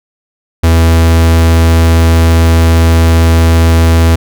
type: tone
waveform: 45% pulse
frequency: 82.41 Hz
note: E2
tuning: in tune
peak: -4 dBFS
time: 0.63-4.16 s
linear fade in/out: 10 ms
effects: none